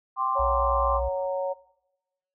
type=chord; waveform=sine; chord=G suspended fourth; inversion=none; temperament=equal; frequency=784 / 1046.5 / 1174.7 Hz; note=G5 / C6 / D6; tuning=0 / 0 / 0 cents; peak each=-31 / -25 / -29 dBFS; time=0.16-1.01 s; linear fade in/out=50 ms
type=harmonic tone; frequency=185 Hz; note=F#3; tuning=in tune; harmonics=3 / 4 / 5; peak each=-26 / -35 / -36 dBFS; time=0.35-1.54 s; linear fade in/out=20 ms
type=tone with vibrato; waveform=sine; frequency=60.8 Hz; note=B1; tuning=26 cents flat; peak=-28 dBFS; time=0.39-1.09 s; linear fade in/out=10 ms; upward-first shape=triangle; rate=9.6 Hz; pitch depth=25 cents each way
effects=noise-tail reverb RT60 0.9 s tail -19 dB re dry